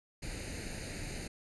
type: noise with comb filter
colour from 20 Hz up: pink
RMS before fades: -41 dBFS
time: 0.22-1.28 s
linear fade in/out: 10 ms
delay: 0.45 ms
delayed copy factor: +0.75
effects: resampled to 24000 Hz